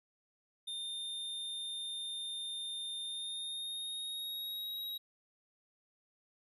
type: tone with pitch glide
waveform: square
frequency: 3625 to 3821 Hz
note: A#7 to A#7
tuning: -49 to +42 cents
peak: -39 dBFS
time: 0.67-4.98 s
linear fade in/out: 10 ms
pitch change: +91 cents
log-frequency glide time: 3.04-4.78 s
effects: resampled to 32000 Hz